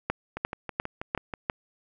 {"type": "two click trains", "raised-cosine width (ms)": 0.5, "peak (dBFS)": [-10, -18], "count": [5, 7], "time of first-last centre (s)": [[0.1, 1.499], [0.37, 1.338]], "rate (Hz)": [2.86, 6.2], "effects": []}